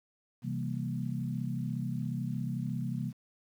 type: chord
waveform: sine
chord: C dominant seventh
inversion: none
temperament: equal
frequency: 130.81 / 164.81 / 196 / 233.1 Hz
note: C3 / E3 / G3 / Bb3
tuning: 0 / 0 / 0 / 0 cents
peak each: -35 / -38 / -39 / -38 dBFS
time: 0.42-3.13 s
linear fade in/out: 50 ms
effects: 10-bit